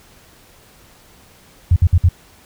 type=tone bursts; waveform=sine; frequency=87.31 Hz; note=F2; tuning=in tune; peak=-7 dBFS; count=4; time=1.71-2.089 s; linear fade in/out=5 ms; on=52 ms; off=57 ms; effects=pink hiss -48 dBFS RMS until 2.45 s